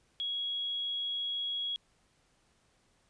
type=tone; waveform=sine; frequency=3322 Hz; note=G#7; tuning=in tune; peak=-32 dBFS; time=0.2-1.76 s; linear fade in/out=0 ms; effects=pink hiss -70 dBFS RMS until 3.09 s + resampled to 22050 Hz